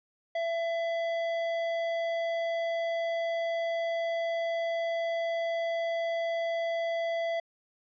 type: tone with hard clipping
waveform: sine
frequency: 669 Hz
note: E5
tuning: 25 cents sharp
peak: -30 dBFS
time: 0.35-7.4 s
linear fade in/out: 5 ms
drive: 12 dB
effects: low-pass 4000 Hz 12 dB/octave